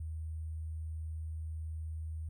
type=tone with sample-and-hold; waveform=sine; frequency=79.3 Hz; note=D#2; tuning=33 cents sharp; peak=-37 dBFS; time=0-2.29 s; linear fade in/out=5 ms; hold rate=8820 Hz; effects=none